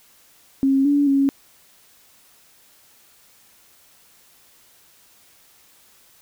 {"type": "tone with pitch steps", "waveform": "sine", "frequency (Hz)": [270.7, 286.6, 275.5], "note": ["C#4", "D4", "C#4"], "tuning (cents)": [-41, -42, -11], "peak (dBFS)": -14, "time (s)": [0.63, 1.29], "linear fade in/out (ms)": 0, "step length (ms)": 220, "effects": ["white hiss -54 dBFS RMS until 6.21 s"]}